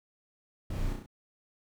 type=noise with echo; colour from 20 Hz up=brown; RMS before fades=-35 dBFS; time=0.7-0.93 s; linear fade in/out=5 ms; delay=33 ms; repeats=4; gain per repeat=-3 dB; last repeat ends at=1.062 s; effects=none